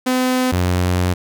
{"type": "tone pair in turn", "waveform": "sawtooth", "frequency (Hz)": [254.7, 90.05], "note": ["C4", "F#2"], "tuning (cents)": [-46, -46], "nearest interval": "octave + tritone", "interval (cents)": 1800, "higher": "first", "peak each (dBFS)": -11, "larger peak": "neither", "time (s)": [[0.06, 0.52], [0.52, 1.14]], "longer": "second", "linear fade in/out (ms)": 10, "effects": []}